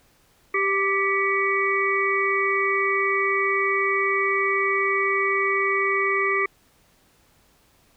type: harmonic tone with a mistuned harmonic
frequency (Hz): 392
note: G4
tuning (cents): 0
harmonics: 1 / 3 / 5 / 6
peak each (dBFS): -25 / -25 / -25 / -25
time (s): 0.54-6.46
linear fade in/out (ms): 5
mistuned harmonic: 6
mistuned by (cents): -69
effects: pink hiss -60 dBFS RMS until 7.96 s